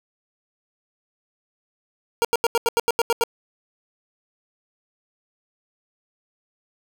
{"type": "tone bursts", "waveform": "25% pulse", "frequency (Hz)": 466.2, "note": "A#4", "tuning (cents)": 0, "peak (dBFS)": -13, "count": 10, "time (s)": [2.22, 3.237], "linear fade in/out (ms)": 0, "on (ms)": 27, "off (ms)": 83, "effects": []}